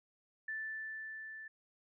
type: tone with level ramp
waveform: sine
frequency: 1760 Hz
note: A6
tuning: in tune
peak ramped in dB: -37 to -46 dBFS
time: 0.48-1.48 s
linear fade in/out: 5 ms
effects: none